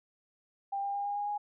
sine tone with pitch steps, 794 / 800.4 / 806.9 / 813.5 / 820.1 / 826.8 Hz, G5 / G5 / G5 / G#5 / G#5 / G#5, +22 / +36 / +50 / -36 / -22 / -8 cents, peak -31 dBFS, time 0.72-1.38 s, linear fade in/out 10 ms, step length 110 ms, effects none

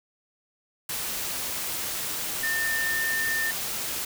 sine tone in noise, 1800 Hz, A6, 39 cents sharp, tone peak -25 dBFS, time 2.43-3.51 s, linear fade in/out 5 ms, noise white, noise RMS -31 dBFS, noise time 0.89-4.05 s, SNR +3 dB, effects none

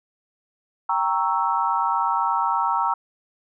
sine chord, G diminished seventh, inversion none, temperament equal, 784 / 932.3 / 1108.7 / 1318.5 Hz, G5 / Bb5 / Db6 / Fb6, 0 / 0 / 0 / 0 cents, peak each -27 / -22 / -27 / -25 dBFS, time 0.89-2.94 s, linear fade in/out 5 ms, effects none

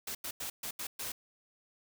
white noise bursts at uneven times, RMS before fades -39 dBFS, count 6, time 0.07-0.15 / 0.24-0.31 / 0.4-0.5 / 0.63-0.71 / 0.79-0.87 / 0.99-1.12 s, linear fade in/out 5 ms, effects none

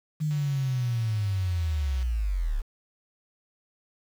sine linear sweep, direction down, 155.56 to 32.4 Hz, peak -24 dBFS, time 0.2-2.62 s, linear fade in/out 20 ms
click train, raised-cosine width 0.2 ms, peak -30 dBFS, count 324, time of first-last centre 0.31-2.028 s, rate 188 Hz
effects 8-bit

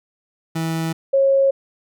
30% pulse / sine tone pair in turn, 162.8 / 544.9 Hz, E3 / C#5, -21 / -30 cents, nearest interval octave + major sixth, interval 2091 cents, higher second, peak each -18 / -12 dBFS, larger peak second, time 0.55-0.93 / 1.13-1.51 s, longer neither, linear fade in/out 10 ms, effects none

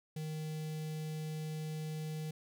square tone with notch filter, 155.56 Hz, D#3, in tune, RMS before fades -40 dBFS, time 0.16-2.31 s, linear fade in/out 5 ms, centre 1200 Hz, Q 0.7, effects none

